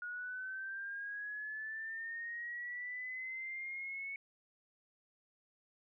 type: linear sweep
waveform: sine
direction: up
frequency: 1441 to 2217 Hz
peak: -40 dBFS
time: 0.02-4.16 s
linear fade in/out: 2 ms
effects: none